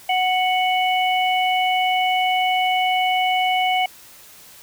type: harmonic tone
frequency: 740 Hz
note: F#5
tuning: in tune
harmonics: 1 / 3 / 4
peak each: -18 / -23 / -25 dBFS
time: 0.09-3.86 s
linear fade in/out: 5 ms
effects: white hiss -45 dBFS RMS until 4.62 s